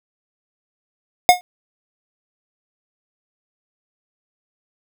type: tone with exponential decay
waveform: square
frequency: 720 Hz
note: F#5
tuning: 47 cents flat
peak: -3 dBFS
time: 1.29-1.41 s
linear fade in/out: 0 ms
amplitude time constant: 26 ms
effects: none